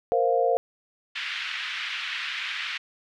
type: chord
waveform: sine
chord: Bb suspended second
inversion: none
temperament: just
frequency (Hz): 466.2 / 524.4 / 699.2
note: Bb4 / C5 / F5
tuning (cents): 0 / +4 / +2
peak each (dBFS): -24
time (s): 0.12-0.57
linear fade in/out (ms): 0
type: band-pass noise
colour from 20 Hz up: white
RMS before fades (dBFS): -32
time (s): 1.15-2.78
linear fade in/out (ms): 10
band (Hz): 1500 to 3200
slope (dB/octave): 24
effects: none